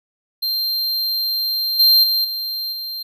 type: tone with level steps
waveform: square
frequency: 4167 Hz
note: C8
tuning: 8 cents flat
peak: -19 / -10 / -16 / -23 / -26 dBFS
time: 0.42-3.03 s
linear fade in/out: 10 ms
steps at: 1.79 / 2.03 / 2.24 / 2.72 s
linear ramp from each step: 10 ms
effects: none